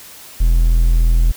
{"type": "tone", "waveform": "triangle", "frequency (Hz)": 41.54, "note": "E1", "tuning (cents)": 14, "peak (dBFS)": -7, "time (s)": [0.4, 1.32], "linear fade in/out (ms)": 10, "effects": ["white hiss -38 dBFS RMS until 1.36 s"]}